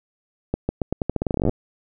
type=accelerating click train; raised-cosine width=2 ms; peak=-8 dBFS; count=20; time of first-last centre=0.54-1.494 s; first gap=150 ms; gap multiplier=0.85; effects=none